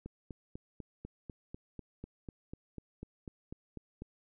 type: click train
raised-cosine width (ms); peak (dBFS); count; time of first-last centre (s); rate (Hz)
3; -30; 17; 0.06-4.02; 4.04
effects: none